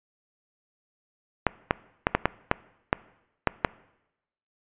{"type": "clicks", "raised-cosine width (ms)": 0.5, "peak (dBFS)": -4, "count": 9, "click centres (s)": [1.467, 1.709, 2.069, 2.15, 2.256, 2.514, 2.929, 3.473, 3.648], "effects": ["noise-tail reverb RT60 0.9 s tail -21 dB re dry", "resampled to 8000 Hz"]}